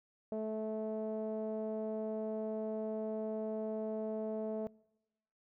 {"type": "tone with low-pass filter", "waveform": "sawtooth", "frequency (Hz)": 217.6, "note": "A3", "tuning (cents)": -19, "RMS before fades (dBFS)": -38, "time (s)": [0.32, 4.67], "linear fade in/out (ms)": 0, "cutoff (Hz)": 580, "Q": 7.2, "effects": ["noise-tail reverb RT60 1.0 s tail -25 dB re dry"]}